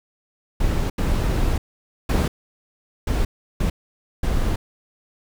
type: noise bursts at uneven times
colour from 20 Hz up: brown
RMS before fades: -20 dBFS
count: 6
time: 0.6-0.9 / 0.98-1.58 / 2.09-2.28 / 3.07-3.25 / 3.6-3.7 / 4.23-4.56 s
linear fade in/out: 5 ms
effects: none